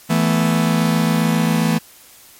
45% pulse chord, E suspended fourth, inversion none, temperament just, 164.81 / 219.8 / 247.2 Hz, E3 / A3 / B3, 0 / -2 / +2 cents, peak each -17 / -18 / -22 dBFS, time 0.09-1.79 s, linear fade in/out 20 ms, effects white hiss -45 dBFS RMS until 2.39 s + MP3 64 kbps

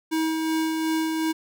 square tone with tremolo, 319.4 Hz, D#4, 45 cents sharp, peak -22 dBFS, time 0.11-1.33 s, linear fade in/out 20 ms, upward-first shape sine, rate 2.7 Hz, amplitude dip 30%, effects none

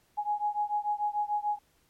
sine beating tone pair, 830.6 / 837.4 Hz, G#5 / G#5, 0 / +14 cents, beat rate 6.8 Hz, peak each -30 / -31 dBFS, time 0.17-1.59 s, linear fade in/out 20 ms, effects pink hiss -68 dBFS RMS until 1.89 s + MP3 64 kbps

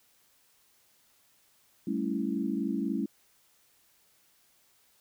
sine chord, A dominant seventh, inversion third, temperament equal, 196 / 220 / 277.2 / 329.6 Hz, G3 / A3 / C#4 / E4, 0 / 0 / 0 / 0 cents, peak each -34 / -33 / -33 / -35 dBFS, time 1.87-3.06 s, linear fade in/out 5 ms, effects white hiss -66 dBFS RMS until 5 s

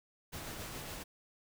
pink noise with tremolo, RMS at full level -43 dBFS, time 0.32-1.04 s, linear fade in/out 20 ms, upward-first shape sine, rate 7.2 Hz, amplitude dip 25%, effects none

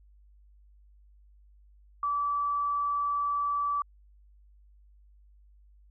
sine tone, 1155 Hz, D6, 29 cents flat, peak -26 dBFS, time 2.03-3.82 s, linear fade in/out 2 ms, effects added 50 Hz sine -55 dBFS peak until 5.9 s

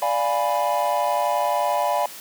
triangle chord, D diminished seventh, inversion none, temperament equal, 587.3 / 698.5 / 830.6 / 987.8 Hz, D5 / F5 / Ab5 / Cb6, 0 / 0 / 0 / 0 cents, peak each -23 dBFS, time 0.02-2.06 s, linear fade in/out 2 ms, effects white hiss -39 dBFS RMS until 2.2 s + high-pass 200 Hz 12 dB/octave

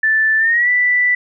sine tone with pitch glide, 1760 to 1975.5 Hz, A6 to B6, 0 to 0 cents, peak -11 dBFS, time 0.03-1.15 s, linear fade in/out 5 ms, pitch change +200 cents, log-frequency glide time 0.38-0.69 s, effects none

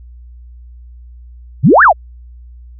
sine exponential two-way sweep, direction up then down, 108.4 to 1812 to 564 Hz, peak -3 dBFS, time 1.63-1.93 s, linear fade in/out 20 ms, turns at 1.83 s, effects added 60 Hz sine -33 dBFS peak until 2.79 s

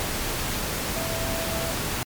sine tone in noise, 659.3 Hz, E5, in tune, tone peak -32 dBFS, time 0.96-1.72 s, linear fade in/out 0 ms, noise pink, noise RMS -28 dBFS, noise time 0-2.03 s, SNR -7 dB, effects MP3 96 kbps

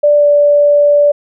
sine tone with pitch glide, 587.3 to 582.2 Hz, D5 to D5, 0 to -15 cents, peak -5 dBFS, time 0.03-1.12 s, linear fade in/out 10 ms, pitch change -15 cents, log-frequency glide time 0.16-0.26 s, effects none

